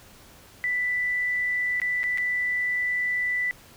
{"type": "tone with dropouts", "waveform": "sine", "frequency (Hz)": 1981, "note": "B6", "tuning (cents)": 5, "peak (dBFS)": -23, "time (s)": [0.64, 3.51], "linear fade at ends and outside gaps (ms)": 0, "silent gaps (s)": [[1.8, 1.817], [2.032, 2.039], [2.175, 2.182]], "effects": ["pink hiss -51 dBFS RMS until 3.76 s"]}